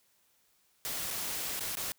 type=noise with dropouts; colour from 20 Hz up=white; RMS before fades=-36 dBFS; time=0.85-1.92 s; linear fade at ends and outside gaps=0 ms; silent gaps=1.105-1.109 / 1.594-1.607 / 1.753-1.77 s; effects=white hiss -70 dBFS RMS until 1.98 s